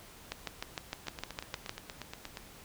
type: two click trains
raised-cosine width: 0.2 ms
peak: -18 / -23 dBFS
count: 10 / 12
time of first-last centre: 0.32-1.694 / 1.07-2.372 s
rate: 6.55 / 8.45 Hz
effects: pink hiss -53 dBFS RMS until 2.64 s